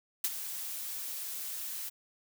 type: noise with ADSR envelope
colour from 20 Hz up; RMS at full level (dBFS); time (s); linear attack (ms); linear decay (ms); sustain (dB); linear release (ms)
blue; -28; 0.24-1.9; 5; 41; -11; 18
effects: none